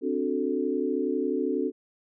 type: chord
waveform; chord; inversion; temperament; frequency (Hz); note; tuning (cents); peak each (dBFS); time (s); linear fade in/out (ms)
sine; D dominant seventh; third; equal; 261.6 / 293.7 / 370 / 440; C4 / D4 / F#4 / A4; 0 / 0 / 0 / 0; -30; 0.01-1.72; 50
effects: none